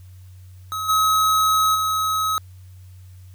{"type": "tone with level steps", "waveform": "square", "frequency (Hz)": 1278, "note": "D#6", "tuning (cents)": 46, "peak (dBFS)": [-25, -16, -20], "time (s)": [0.72, 2.38], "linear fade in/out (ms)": 0, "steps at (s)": [0.88, 1.74], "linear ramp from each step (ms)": 20, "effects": ["added 92 Hz sine -40 dBFS peak until 3.34 s", "white hiss -59 dBFS RMS until 3.34 s"]}